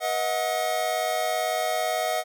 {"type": "tone cluster", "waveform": "square", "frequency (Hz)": [485.2, 632, 730, 1272], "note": ["B4", "D#5", "F#5", "D#6"], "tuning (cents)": [-31, 27, -24, 38], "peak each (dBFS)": [-36, -28, -28, -36], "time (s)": [0, 2.24], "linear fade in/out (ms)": 50, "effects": []}